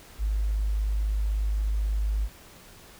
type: tone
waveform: sine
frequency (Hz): 51.91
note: G#1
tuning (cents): 0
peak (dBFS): -23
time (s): 0.18-2.29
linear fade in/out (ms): 50
effects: pink hiss -50 dBFS RMS until 2.99 s